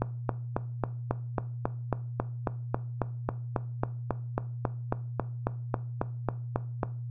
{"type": "click train", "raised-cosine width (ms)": 1, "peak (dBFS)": -12, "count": 26, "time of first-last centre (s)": [0.02, 6.832], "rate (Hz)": 3.67, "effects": ["noise-tail reverb RT60 0.4 s tail -17 dB re dry", "added 120 Hz sine -34 dBFS peak until 7.1 s"]}